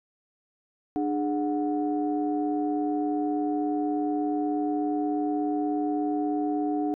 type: tone cluster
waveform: sine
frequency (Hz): 298.6 / 415.2 / 732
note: D4 / G#4 / F#5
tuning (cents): +29 / 0 / -19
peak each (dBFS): -25 / -33 / -31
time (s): 0.96-6.94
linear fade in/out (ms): 0
effects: tanh soft clip ceiling -15 dBFS